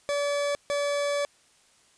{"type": "tone bursts at uneven times", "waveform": "40% pulse", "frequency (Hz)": 574, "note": "D5", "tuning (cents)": -40, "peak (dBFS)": -24, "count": 2, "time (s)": [[0.09, 0.55], [0.7, 1.25]], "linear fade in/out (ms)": 0, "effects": ["white hiss -61 dBFS RMS until 1.97 s", "resampled to 22050 Hz"]}